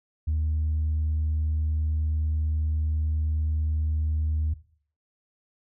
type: tone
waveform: sine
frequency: 77.4 Hz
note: D#2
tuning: 9 cents flat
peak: -21 dBFS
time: 0.27-4.54 s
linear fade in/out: 10 ms
effects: noise-tail reverb RT60 0.5 s tail -17 dB re dry + tanh soft clip ceiling -20 dBFS